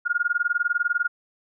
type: tone with tremolo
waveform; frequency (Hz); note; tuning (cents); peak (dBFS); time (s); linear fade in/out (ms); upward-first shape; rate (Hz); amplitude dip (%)
sine; 1425; F6; +34; -17; 0.05-1.08; 20; sine; 20; 100
effects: none